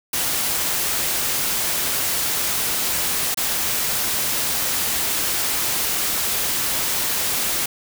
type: noise with dropouts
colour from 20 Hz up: white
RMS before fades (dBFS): -22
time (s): 0.13-7.66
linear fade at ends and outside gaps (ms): 5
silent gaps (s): 3.345-3.372
effects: none

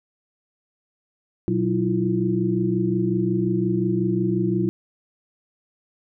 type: tone cluster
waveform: sine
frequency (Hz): 121.4 / 185.9 / 321.8 / 347.4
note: B2 / F#3 / E4 / F4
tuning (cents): -29 / +8 / -42 / -9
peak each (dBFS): -26 / -23 / -26 / -24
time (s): 1.48-4.69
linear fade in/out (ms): 0
effects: none

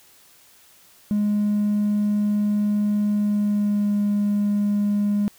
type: tone with pitch glide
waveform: triangle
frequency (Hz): 207.7 to 205.4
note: G#3 to G#3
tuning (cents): 0 to -19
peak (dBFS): -15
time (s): 1.11-5.28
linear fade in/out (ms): 0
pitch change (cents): -19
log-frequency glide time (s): 3.13-4
effects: tanh soft clip ceiling -14 dBFS + white hiss -53 dBFS RMS until 5.38 s

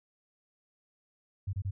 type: tone bursts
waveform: sine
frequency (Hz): 96.9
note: G2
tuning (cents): -20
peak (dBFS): -30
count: 3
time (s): 1.47-1.71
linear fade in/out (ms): 10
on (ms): 62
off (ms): 27
effects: none

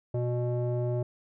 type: tone with low-pass filter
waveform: square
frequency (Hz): 122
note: B2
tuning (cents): -21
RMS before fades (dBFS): -29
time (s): 0.14-1.03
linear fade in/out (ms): 5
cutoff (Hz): 550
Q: 3
effects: none

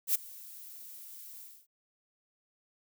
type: noise with ADSR envelope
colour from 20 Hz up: violet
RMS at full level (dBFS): -25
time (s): 0.07-1.67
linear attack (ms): 78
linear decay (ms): 12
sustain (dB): -23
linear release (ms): 260
effects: none

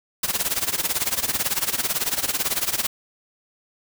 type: noise with tremolo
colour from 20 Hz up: white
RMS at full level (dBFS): -21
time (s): 0.23-2.87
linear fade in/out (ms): 5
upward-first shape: sine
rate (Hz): 18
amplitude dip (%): 85
effects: none

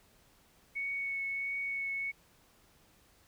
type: tone with vibrato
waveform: sine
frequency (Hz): 2217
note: C#7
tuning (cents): 0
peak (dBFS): -33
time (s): 0.75-2.12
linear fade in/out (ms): 20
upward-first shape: triangle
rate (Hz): 1.5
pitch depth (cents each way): 13
effects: pink hiss -65 dBFS RMS until 3.27 s

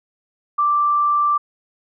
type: tone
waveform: sine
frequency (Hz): 1174.7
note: D6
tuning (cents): 0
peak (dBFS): -14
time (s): 0.58-1.38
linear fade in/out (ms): 10
effects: none

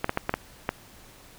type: clicks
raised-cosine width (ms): 0.5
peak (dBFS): -9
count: 6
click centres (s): 0.044 / 0.094 / 0.174 / 0.294 / 0.34 / 0.691
effects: pink hiss -51 dBFS RMS until 1.38 s

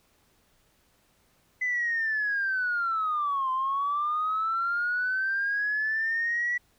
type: linear two-way sweep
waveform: sine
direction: down then up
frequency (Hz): 2020 to 1032 to 1953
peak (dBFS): -24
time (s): 1.61-6.58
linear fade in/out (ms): 10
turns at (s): 3.51
effects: tanh soft clip ceiling -20 dBFS + pink hiss -66 dBFS RMS until 6.78 s

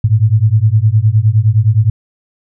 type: beating tone pair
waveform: sine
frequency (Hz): 103.83 / 113.53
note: G#2 / A#2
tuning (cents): 0 / -45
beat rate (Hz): 9.7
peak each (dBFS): -10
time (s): 0.04-1.9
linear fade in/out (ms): 5
effects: none

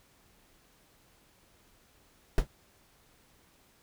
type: noise with exponential decay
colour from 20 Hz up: brown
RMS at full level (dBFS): -19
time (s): 2.38-2.48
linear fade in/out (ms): 1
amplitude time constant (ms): 20
effects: pink hiss -64 dBFS RMS until 3.82 s

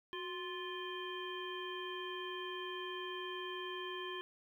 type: harmonic tone with a mistuned harmonic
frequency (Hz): 349.2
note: F4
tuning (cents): 0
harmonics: 1 / 3 / 5 / 7 / 9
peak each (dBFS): -44 / -46 / -48 / -54 / -47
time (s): 0.13-4.21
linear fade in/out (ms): 0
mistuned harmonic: 1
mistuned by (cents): +86
effects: 12-bit

